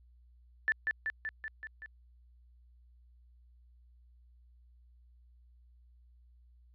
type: tone with echo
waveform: sine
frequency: 1760 Hz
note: A6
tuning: in tune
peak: -25 dBFS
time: 0.68-0.72 s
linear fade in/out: 0 ms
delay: 190 ms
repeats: 6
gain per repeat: -3 dB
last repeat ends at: 1.86 s
effects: added 60 Hz sine -58 dBFS peak until 6.74 s + resampled to 11025 Hz